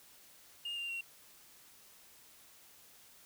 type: tone with pitch steps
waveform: sine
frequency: 2831 / 2787 / 2744 Hz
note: F7 / F7 / F7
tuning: +23 / -4 / -31 cents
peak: -35 dBFS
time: 0.65-1.01 s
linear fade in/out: 5 ms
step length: 120 ms
effects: tanh soft clip ceiling -36 dBFS + white hiss -60 dBFS RMS until 3.25 s